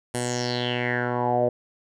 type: tone with low-pass filter sweep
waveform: 10% pulse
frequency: 122.5 Hz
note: B2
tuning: 14 cents flat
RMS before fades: -25 dBFS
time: 0.14-1.49 s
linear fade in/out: 5 ms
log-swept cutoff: 9900 to 550 Hz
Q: 5.7
effects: none